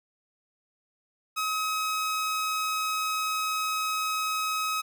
sawtooth tone, 1273 Hz, D#6, 39 cents sharp, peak -23 dBFS, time 1.36-4.82 s, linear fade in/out 20 ms, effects none

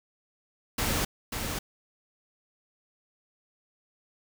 pink noise with echo, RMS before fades -28 dBFS, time 0.78-1.05 s, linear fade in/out 5 ms, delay 540 ms, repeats 1, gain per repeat -5 dB, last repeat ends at 1.59 s, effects none

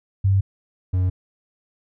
sine / triangle tone pair in turn, 97.3 / 91.84 Hz, G2 / F#2, -12 / -12 cents, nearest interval minor second, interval 100 cents, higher first, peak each -14 / -15 dBFS, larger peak first, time 0.24-0.41 / 0.93-1.1 s, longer neither, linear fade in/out 10 ms, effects none

